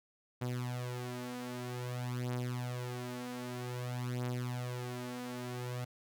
sawtooth beating tone pair, 123.47 / 123.99 Hz, B2 / B2, 0 / +7 cents, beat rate 0.52 Hz, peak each -37 / -35 dBFS, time 0.41-5.85 s, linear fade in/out 10 ms, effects none

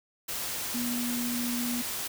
sine tone in noise, 241.5 Hz, B3, 39 cents flat, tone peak -30 dBFS, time 0.74-1.82 s, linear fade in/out 10 ms, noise white, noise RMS -34 dBFS, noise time 0.28-2.08 s, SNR +1 dB, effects none

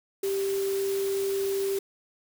sine tone in noise, 392 Hz, G4, in tune, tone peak -25 dBFS, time 0.23-1.79 s, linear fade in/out 5 ms, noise white, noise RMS -39 dBFS, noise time 0.23-1.79 s, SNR +11 dB, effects none

